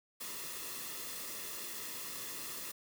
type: noise with comb filter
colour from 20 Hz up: white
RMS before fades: -43 dBFS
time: 0.2-2.72 s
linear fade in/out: 10 ms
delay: 1.3 ms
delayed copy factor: -0.6
effects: none